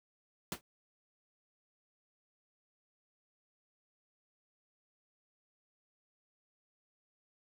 pink noise with exponential decay, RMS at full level -33 dBFS, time 0.52-0.61 s, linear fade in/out 1 ms, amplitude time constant 19 ms, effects high-pass 80 Hz 12 dB/octave

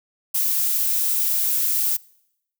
violet noise, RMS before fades -21 dBFS, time 0.34-1.97 s, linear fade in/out 10 ms, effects noise-tail reverb RT60 0.8 s tail -24 dB re dry

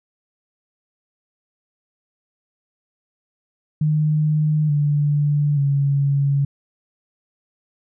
sine tone with pitch steps, 152.8 / 146.41 / 140.28 Hz, D#3 / D3 / C#3, -31 / -5 / +21 cents, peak -15 dBFS, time 3.81-6.45 s, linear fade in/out 5 ms, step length 880 ms, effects none

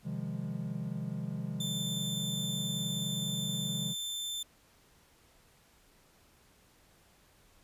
triangle chord, F minor seventh, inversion second, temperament equal with one note detuned, 130.81 / 155.56 / 174.61 / 204.9 Hz, C3 / Eb3 / F3 / Ab3, 0 / 0 / 0 / -23 cents, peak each -38 dBFS, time 0.03-3.95 s, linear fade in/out 50 ms
sawtooth tone, 3549 Hz, A7, 14 cents sharp, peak -32 dBFS, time 1.6-4.43 s, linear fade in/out 5 ms
effects pink hiss -64 dBFS RMS until 7.63 s + resampled to 32000 Hz

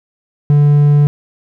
triangle tone, 145.9 Hz, D3, 11 cents flat, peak -4 dBFS, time 0.5-1.07 s, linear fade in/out 0 ms, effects none

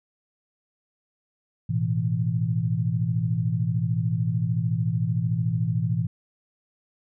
sine chord, A suspended second, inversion none, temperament equal, 110 / 123.47 / 164.81 Hz, A2 / B2 / E3, 0 / 0 / 0 cents, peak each -26 dBFS, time 1.69-6.07 s, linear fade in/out 10 ms, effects none

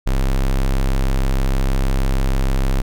square tone, 33.19 Hz, C1, 26 cents sharp, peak -15 dBFS, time 0.06-2.82 s, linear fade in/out 10 ms, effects none

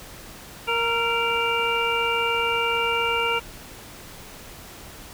harmonic tone with a mistuned harmonic, 466.2 Hz, A#4, in tune, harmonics 1 / 2 / 3 / 5 / 6, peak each -27 / -27 / -27 / -27 / -27 dBFS, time 0.67-3.4 s, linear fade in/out 20 ms, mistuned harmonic 3, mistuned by -30 cents, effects pink hiss -42 dBFS RMS until 5.13 s

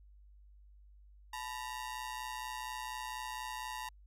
sawtooth ring-modulated tone, 932.3 Hz, A#5, in tune, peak -33 dBFS, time 1.33-3.89 s, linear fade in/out 5 ms, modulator 62.1 Hz, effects added 50 Hz sine -56 dBFS peak until 4.06 s + resampled to 32000 Hz

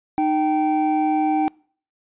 triangle tone pair together, 307.8 / 776.4 Hz, D#4 / G5, -19 / -17 cents, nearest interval octave + major third, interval 1602 cents, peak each -18 dBFS, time 0.18-1.48 s, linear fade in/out 0 ms, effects noise-tail reverb RT60 0.5 s tail -26 dB re dry + resampled to 8000 Hz

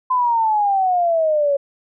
sine exponential sweep, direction down, 1027 to 554.4 Hz, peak -14 dBFS, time 0.1-1.57 s, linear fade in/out 10 ms, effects none

